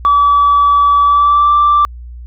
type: tone with pitch glide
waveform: sine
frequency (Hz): 1148 to 1173.5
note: D6 to D6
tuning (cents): -40 to -2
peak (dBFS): -5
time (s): 0.05-1.85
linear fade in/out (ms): 0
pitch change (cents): +38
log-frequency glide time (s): 1.03-1.53
effects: tanh soft clip ceiling -3 dBFS + added 60 Hz sine -27 dBFS peak until 2.26 s